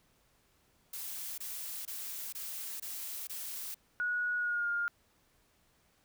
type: noise bursts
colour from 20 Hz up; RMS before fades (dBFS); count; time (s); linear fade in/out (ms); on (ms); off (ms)
blue; -41; 6; 0.93-3.745; 5; 450; 23
type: tone with pitch glide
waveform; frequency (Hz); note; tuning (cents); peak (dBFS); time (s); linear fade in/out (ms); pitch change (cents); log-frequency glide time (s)
sine; 1458 to 1411.6; F#6 to F6; -26 to +18; -30; 4-4.88; 0; -56; 4.37-4.69
effects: pink hiss -70 dBFS RMS until 6.04 s